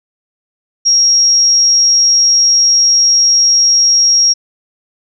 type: tone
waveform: sine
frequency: 5600 Hz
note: F8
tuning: 4 cents sharp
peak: -6 dBFS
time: 0.85-4.34 s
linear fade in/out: 20 ms
effects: none